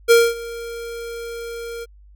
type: tone with ADSR envelope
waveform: square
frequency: 466.2 Hz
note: A#4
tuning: in tune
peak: -8 dBFS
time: 0.08-1.86 s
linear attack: 30 ms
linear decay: 230 ms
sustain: -21 dB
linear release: 30 ms
effects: added 50 Hz sine -44 dBFS peak until 2.15 s